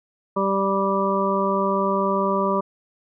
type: harmonic tone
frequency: 195.5 Hz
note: G3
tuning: 4 cents flat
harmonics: 1 / 2 / 3 / 5 / 6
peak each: -25 / -25 / -25 / -25 / -25 dBFS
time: 0.36-2.61 s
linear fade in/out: 10 ms
effects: none